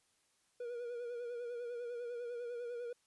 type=tone with vibrato; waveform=triangle; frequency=479.9 Hz; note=B4; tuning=50 cents flat; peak=-38 dBFS; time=0.6-2.93 s; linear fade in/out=5 ms; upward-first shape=sine; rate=10 Hz; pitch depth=45 cents each way; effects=white hiss -75 dBFS RMS until 3.06 s + resampled to 24000 Hz